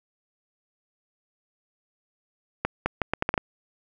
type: accelerating click train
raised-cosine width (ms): 0.5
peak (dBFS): -8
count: 8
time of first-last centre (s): 2.65-3.378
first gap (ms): 210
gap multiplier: 0.75
effects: none